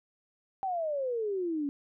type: exponential sweep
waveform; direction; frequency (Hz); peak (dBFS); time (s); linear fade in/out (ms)
sine; down; 788 to 276.9; -29; 0.63-1.69; 0
effects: none